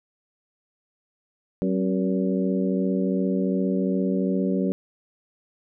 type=harmonic tone with a mistuned harmonic; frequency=94.7 Hz; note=F#2; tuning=41 cents sharp; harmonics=2 / 3 / 4 / 5 / 6; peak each=-23 / -27 / -29 / -31 / -33 dBFS; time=1.62-4.72 s; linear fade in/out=0 ms; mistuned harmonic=3; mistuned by=-75 cents; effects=none